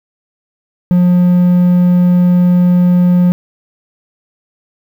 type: tone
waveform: triangle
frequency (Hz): 178.1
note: F3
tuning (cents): +34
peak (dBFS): -4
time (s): 0.91-3.32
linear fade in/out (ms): 0
effects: 7-bit